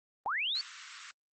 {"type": "linear sweep", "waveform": "sine", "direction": "up", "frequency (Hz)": [730, 4600], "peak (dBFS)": -30, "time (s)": [0.26, 0.61], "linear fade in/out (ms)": 0}
{"type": "high-pass noise", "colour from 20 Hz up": "pink", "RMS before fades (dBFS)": -45, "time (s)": [0.55, 1.11], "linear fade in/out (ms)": 0, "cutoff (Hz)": 1200, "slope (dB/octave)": 48}
{"effects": ["Opus 24 kbps"]}